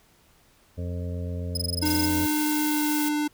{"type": "harmonic tone", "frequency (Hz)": 88, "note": "F2", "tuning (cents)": 14, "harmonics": [1, 2, 3, 5, 6, 7], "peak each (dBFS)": [-29, -37, -40, -42, -43, -45], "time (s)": [0.77, 2.27], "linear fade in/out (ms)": 20}
{"type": "tone bursts", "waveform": "sawtooth", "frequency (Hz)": 5070, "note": "D#8", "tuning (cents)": 32, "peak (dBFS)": -23, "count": 12, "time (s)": [1.55, 2.057], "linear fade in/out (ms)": 5, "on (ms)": 23, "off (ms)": 21}
{"type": "tone with pitch glide", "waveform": "square", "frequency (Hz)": [303.1, 298.4], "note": ["D#4", "D4"], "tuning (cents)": [-45, 28], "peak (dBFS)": -24, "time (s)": [1.82, 3.28], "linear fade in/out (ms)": 10, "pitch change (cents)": -27, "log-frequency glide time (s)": [2.19, 3.12]}
{"type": "noise", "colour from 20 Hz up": "blue", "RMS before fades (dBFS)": -31, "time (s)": [1.85, 3.09], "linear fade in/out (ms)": 5}
{"effects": ["pink hiss -60 dBFS RMS until 3.33 s"]}